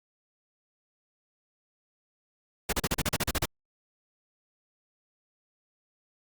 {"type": "noise bursts", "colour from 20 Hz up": "pink", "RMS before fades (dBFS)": -27, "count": 11, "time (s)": [2.69, 3.456], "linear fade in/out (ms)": 5, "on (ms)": 36, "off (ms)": 37, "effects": ["Opus 48 kbps"]}